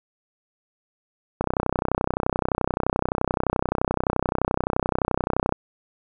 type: click train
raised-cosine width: 1 ms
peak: -7 dBFS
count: 131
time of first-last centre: 1.41-5.524 s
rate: 31.6 Hz
effects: none